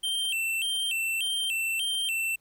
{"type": "tone with vibrato", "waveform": "square", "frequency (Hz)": 2908, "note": "F#7", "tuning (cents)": -31, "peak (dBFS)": -27, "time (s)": [0.03, 2.36], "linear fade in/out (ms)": 10, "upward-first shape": "square", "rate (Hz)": 1.7, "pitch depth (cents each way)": 140, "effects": ["pink hiss -69 dBFS RMS until 2.4 s"]}